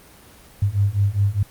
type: beating tone pair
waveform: sine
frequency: 98 / 102.9 Hz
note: G2 / G#2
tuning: 0 / -16 cents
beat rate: 4.9 Hz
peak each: -20 / -19 dBFS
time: 0.62-1.43 s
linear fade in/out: 5 ms
effects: pink hiss -47 dBFS RMS until 1.5 s + Opus 24 kbps